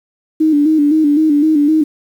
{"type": "tone with vibrato", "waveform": "sine", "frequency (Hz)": 302.2, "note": "D4", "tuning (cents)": 50, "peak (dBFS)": -8, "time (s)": [0.4, 1.84], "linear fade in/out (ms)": 10, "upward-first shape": "square", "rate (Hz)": 3.9, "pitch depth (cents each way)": 66, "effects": ["7-bit"]}